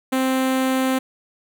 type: tone with notch filter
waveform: sawtooth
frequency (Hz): 261.6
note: C4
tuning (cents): 0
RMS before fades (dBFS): -20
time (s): 0.12-0.99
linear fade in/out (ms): 10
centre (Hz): 5200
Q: 2
effects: none